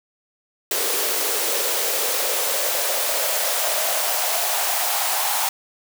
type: noise with high-pass filter sweep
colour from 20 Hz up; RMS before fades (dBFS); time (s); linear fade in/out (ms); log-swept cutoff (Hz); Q
white; -22; 0.71-5.49; 2; 410 to 810; 4.1
effects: none